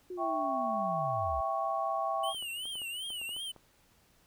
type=linear sweep; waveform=sine; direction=down; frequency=369.7 to 57.5 Hz; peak=-37 dBFS; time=0.1-1.41 s; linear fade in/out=5 ms
type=chord; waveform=sine; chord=C# diminished; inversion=first; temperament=equal; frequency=659.3 / 784 / 1108.7 Hz; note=E5 / G5 / C#6; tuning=0 / 0 / 0 cents; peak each=-34 dBFS; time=0.17-2.34 s; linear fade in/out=50 ms
type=tone with vibrato; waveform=square; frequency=2960 Hz; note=F#7; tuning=in tune; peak=-37 dBFS; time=2.23-3.52 s; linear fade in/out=10 ms; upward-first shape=triangle; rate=2.7 Hz; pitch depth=170 cents each way
type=clicks; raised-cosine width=1 ms; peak=-38 dBFS; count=10; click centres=2.347 / 2.425 / 2.655 / 2.755 / 2.818 / 3.104 / 3.215 / 3.292 / 3.365 / 3.563 s
effects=pink hiss -66 dBFS RMS until 4.26 s